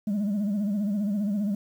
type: tone with vibrato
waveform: sine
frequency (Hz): 204.6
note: G#3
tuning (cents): -26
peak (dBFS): -21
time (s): 0.07-1.55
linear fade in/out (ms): 5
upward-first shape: sine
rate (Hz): 15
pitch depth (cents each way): 87
effects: tanh soft clip ceiling -23 dBFS + 9-bit